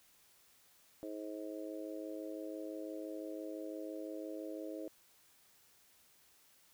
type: harmonic tone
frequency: 105.9 Hz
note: G#2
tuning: 34 cents sharp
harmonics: 3 / 4 / 5 / 6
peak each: -44 / -49 / -47 / -50 dBFS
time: 1.03-4.88 s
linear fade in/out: 0 ms
effects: white hiss -67 dBFS RMS until 6.73 s